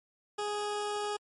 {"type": "tone", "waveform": "20% pulse", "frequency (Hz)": 415.3, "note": "G#4", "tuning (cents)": 0, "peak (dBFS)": -27, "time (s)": [0.38, 1.17], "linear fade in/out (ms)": 10, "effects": ["MP3 48 kbps"]}